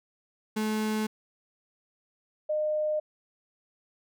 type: tone pair in turn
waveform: 35% pulse / sine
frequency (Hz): 215.8 / 610.4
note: A3 / D#5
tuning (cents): -33 / -33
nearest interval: octave + tritone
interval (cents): 1800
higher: second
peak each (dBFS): -25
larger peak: neither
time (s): 0.56-1.07 / 2.49-3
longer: neither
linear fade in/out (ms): 10
effects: none